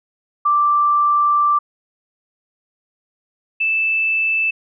sine tone pair in turn, 1174.7 / 2637 Hz, D6 / E7, 0 / 0 cents, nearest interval octave + major second, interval 1400 cents, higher second, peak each -12 / -15 dBFS, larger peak first, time 0.45-1.59 / 3.6-4.51 s, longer first, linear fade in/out 10 ms, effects none

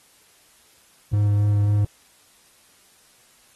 triangle tone with vibrato, 103.1 Hz, G#2, 12 cents flat, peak -14 dBFS, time 1.13-1.85 s, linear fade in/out 5 ms, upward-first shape sine, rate 3.7 Hz, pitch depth 11 cents each way, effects white hiss -56 dBFS RMS until 3.55 s + AAC 32 kbps

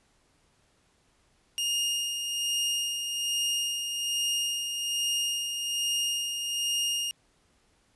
sawtooth tone with tremolo, 2838 Hz, F7, 27 cents sharp, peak -22 dBFS, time 1.58-7.11 s, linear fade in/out 0 ms, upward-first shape sine, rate 1.2 Hz, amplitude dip 45%, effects pink hiss -67 dBFS RMS until 7.95 s + resampled to 24000 Hz

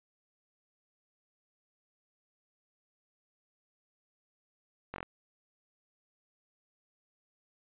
slowing click train, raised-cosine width 0.5 ms, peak -23 dBFS, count 5, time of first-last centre 4.94-5.029 s, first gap 21 ms, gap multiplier 1.04, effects resampled to 8000 Hz

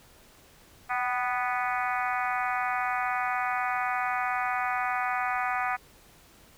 harmonic tone with a mistuned harmonic, 246.9 Hz, B3, in tune, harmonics 3 / 4 / 5 / 6 / 7 / 8 / 9 / 10, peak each -30 / -36 / -32 / -35 / -38 / -37 / -39 / -41 dBFS, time 0.89-5.77 s, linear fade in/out 20 ms, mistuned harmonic 3, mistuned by +28 cents, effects pink hiss -56 dBFS RMS until 6.57 s

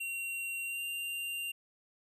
square tone with pitch glide, 2748 to 2782 Hz, F7 to F7, -29 to -7 cents, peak -36 dBFS, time 0-1.52 s, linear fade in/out 10 ms, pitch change +22 cents, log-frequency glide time 0.64-0.83 s, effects none

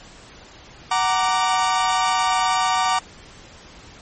40% pulse chord, Gb augmented, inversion none, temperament equal with one note detuned, 746.9 / 932.3 / 1174.7 Hz, Gb5 / Bb5 / D6, +16 / 0 / 0 cents, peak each -21 dBFS, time 0.91-2.99 s, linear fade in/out 5 ms, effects pink hiss -44 dBFS RMS until 4.01 s + MP3 32 kbps

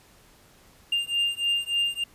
triangle beating tone pair, 2800 / 2803.4 Hz, F7 / F7, +4 / +6 cents, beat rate 3.4 Hz, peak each -25 / -25 dBFS, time 0.92-2.04 s, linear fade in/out 5 ms, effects pink hiss -56 dBFS RMS until 2.14 s + resampled to 32000 Hz

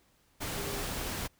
sine tone in noise, 402.8 Hz, G4, 47 cents sharp, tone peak -41 dBFS, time 0.55-0.83 s, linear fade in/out 20 ms, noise pink, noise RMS -36 dBFS, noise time 0.4-1.28 s, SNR -8 dB, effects pink hiss -68 dBFS RMS until 1.39 s

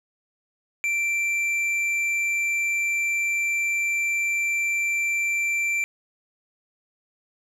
triangle tone with tanh clipping, 2349 Hz, D7, in tune, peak -23 dBFS, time 0.84-5.84 s, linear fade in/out 0 ms, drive 11 dB, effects none

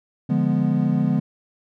triangle chord, D diminished seventh, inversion none, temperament equal, 146.83 / 174.61 / 207.7 / 246.9 Hz, D3 / F3 / Ab3 / Cb4, 0 / 0 / 0 / 0 cents, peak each -21 dBFS, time 0.29-1.2 s, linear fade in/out 10 ms, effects none

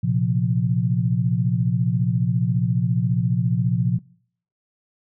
sine chord, Bb suspended second, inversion none, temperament just, 116.54 / 131.11 / 174.81 Hz, Bb2 / C3 / F3, 0 / +4 / +2 cents, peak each -22 dBFS, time 0.03-3.99 s, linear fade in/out 10 ms, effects noise-tail reverb RT60 0.6 s tail -23 dB re dry

